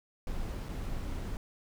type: noise with dropouts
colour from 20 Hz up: brown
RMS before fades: -36 dBFS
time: 0.27-1.37 s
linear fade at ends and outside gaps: 1 ms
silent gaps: 0.686-0.69 s
effects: none